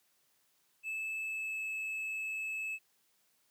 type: tone with pitch glide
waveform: triangle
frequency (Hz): 2617 to 2602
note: E7 to E7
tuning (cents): -13 to -23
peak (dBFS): -34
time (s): 0.83-2.79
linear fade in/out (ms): 50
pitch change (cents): -10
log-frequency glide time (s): 1.19-1.64
effects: white hiss -73 dBFS RMS until 3.5 s + high-pass 100 Hz 12 dB/octave